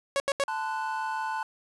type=tone bursts; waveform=sawtooth; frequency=554.4 Hz; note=C#5; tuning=in tune; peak=-20 dBFS; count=3; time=0.16-0.438 s; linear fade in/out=0 ms; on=40 ms; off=79 ms
type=chord; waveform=triangle; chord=F# diminished; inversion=first; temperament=equal with one note detuned; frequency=880 / 1026.2 / 1480 Hz; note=A5 / C6 / F#6; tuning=0 / -34 / 0 cents; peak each=-29 / -34 / -34 dBFS; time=0.48-1.43 s; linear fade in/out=2 ms
effects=resampled to 24000 Hz + 9-bit